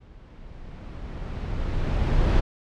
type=noise with level ramp; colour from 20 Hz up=brown; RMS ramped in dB=-48 to -18 dBFS; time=0-2.41 s; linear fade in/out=20 ms; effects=low-pass 4000 Hz 12 dB/octave